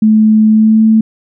sine tone with pitch glide, 216.7 to 220.4 Hz, A3 to A3, -26 to +3 cents, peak -4 dBFS, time 0.02-1.01 s, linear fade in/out 5 ms, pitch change +29 cents, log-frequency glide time 0.49-0.84 s, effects none

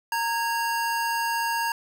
square tone pair together, 924 / 1646.4 Hz, A#5 / G#6, -16 / -16 cents, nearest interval minor seventh, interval 1000 cents, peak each -26 / -30 dBFS, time 0.12-1.72 s, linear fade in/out 2 ms, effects none

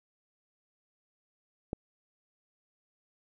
click, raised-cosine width 2 ms, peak -19 dBFS, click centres 1.731 s, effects none

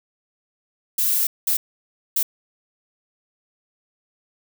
violet noise bursts at uneven times, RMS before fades -20 dBFS, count 3, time 0.98-1.27 / 1.47-1.57 / 2.16-2.23 s, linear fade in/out 5 ms, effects none

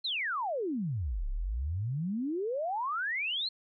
sine exponential two-way sweep, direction down then up, 4291 to 31.64 to 4291 Hz, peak -30 dBFS, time 0.04-3.49 s, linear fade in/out 10 ms, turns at 1.28 s, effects none

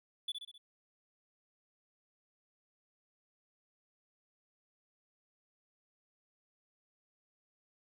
triangle tone with echo, 3456 Hz, A7, 32 cents flat, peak -33 dBFS, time 0.28-0.32 s, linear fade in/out 5 ms, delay 65 ms, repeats 4, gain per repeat -5 dB, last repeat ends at 0.58 s, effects none

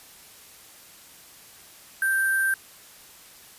sine tone with sample-and-hold, 1568 Hz, G6, in tune, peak -20 dBFS, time 2.02-2.54 s, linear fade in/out 2 ms, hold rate 11025 Hz, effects white hiss -49 dBFS RMS until 3.58 s + resampled to 32000 Hz

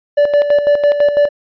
triangle tone with tremolo, 581 Hz, D5, 19 cents flat, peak -5 dBFS, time 0.17-1.29 s, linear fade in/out 10 ms, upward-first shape square, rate 6 Hz, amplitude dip 60%, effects resampled to 11025 Hz

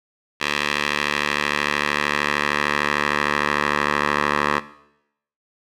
10% pulse tone with band-pass filter sweep, 73.2 Hz, D2, 5 cents flat, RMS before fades -22 dBFS, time 0.4-4.6 s, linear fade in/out 20 ms, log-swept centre 2600 to 1400 Hz, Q 1.3, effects noise-tail reverb RT60 0.8 s tail -17 dB re dry

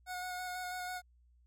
25% pulse tone with vibrato, 728 Hz, F#5, 28 cents flat, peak -35 dBFS, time 0.06-1.02 s, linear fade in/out 50 ms, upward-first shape square, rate 6.1 Hz, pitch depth 13 cents each way, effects added 60 Hz sine -63 dBFS peak until 1.46 s

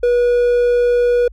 triangle tone, 484.6 Hz, B4, 33 cents flat, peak -9 dBFS, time 0.03-1.28 s, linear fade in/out 5 ms, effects added 50 Hz sine -35 dBFS peak until 1.32 s

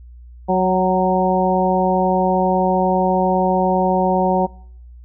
harmonic tone with a mistuned harmonic, 185 Hz, F#3, in tune, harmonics 1 / 2 / 3 / 4 / 5, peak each -19 / -21 / -20 / -19 / -22 dBFS, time 0.48-4.47 s, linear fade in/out 20 ms, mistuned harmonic 4, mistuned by +17 cents, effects noise-tail reverb RT60 0.7 s tail -25 dB re dry + added 60 Hz sine -37 dBFS peak until 5.04 s

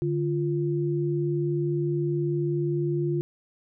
sine tone pair together, 146.83 / 347.4 Hz, D3 / F4, 0 / -9 cents, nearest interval octave + minor third, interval 1491 cents, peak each -26 dBFS, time 0.02-3.21 s, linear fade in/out 0 ms, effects none

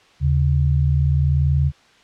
sine tone pair together, 77.92 / 138.59 Hz, D#2 / C#3, +3 / 0 cents, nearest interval minor seventh, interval 997 cents, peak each -17 dBFS, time 0.2-1.72 s, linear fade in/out 50 ms, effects white hiss -52 dBFS RMS until 2.03 s + low-pass 4000 Hz 12 dB/octave

